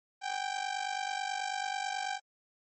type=ring-modulated tone; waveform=sawtooth; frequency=784 Hz; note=G5; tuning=in tune; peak=-26 dBFS; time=0.21-2.2 s; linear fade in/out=50 ms; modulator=24.6 Hz; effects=MP3 32 kbps